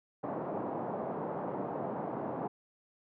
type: band-pass noise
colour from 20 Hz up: white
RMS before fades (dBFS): -37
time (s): 0.23-2.48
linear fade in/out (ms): 10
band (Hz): 140 to 850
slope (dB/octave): 24
effects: none